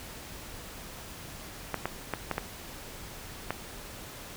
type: clicks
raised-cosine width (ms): 0.5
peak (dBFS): -14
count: 6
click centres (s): 1.743 / 1.856 / 2.137 / 2.313 / 2.381 / 3.506
effects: pink hiss -44 dBFS RMS until 4.36 s